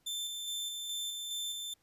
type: tone with tremolo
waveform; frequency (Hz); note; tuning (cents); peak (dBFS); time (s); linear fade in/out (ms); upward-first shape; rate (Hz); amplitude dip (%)
sawtooth; 3549; A7; +14; -32; 0.06-1.74; 10; square; 2.4; 30
effects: pink hiss -73 dBFS RMS until 1.82 s + resampled to 32000 Hz